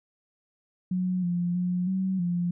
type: tone with pitch steps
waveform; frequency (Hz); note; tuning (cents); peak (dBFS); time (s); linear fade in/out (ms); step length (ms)
sine; 182.9 / 175.1 / 179.4 / 189 / 174.9; F#3 / F3 / F3 / F#3 / F3; -20 / +5 / +47 / +37 / +3; -24; 0.91-2.51; 5; 320
effects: none